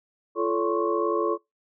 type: tone cluster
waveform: sine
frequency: 344.2 / 436.3 / 566 / 1052 / 1109 Hz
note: F4 / A4 / C#5 / C6 / C#6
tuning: -25 / -15 / +36 / +9 / 0 cents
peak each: -27 / -26 / -30 / -33 / -29 dBFS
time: 0.35-1.38 s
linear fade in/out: 50 ms
effects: noise-tail reverb RT60 0.2 s tail -25 dB re dry